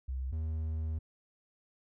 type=tone pair in turn; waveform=sine / triangle; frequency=65 / 79.24 Hz; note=C2 / D#2; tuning=-11 / +32 cents; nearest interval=minor third; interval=343 cents; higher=second; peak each=-33 / -30 dBFS; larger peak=second; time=0.08-0.32 / 0.32-0.99 s; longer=second; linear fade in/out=10 ms; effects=none